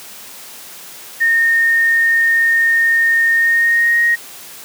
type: tone with pitch glide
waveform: sine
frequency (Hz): 1836 to 1874.6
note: A#6 to A#6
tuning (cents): -27 to +9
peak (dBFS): -10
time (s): 1.2-4.16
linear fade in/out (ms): 20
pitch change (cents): +36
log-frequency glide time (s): 3.34-4.04
effects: white hiss -35 dBFS RMS until 4.64 s + high-pass 150 Hz 12 dB/octave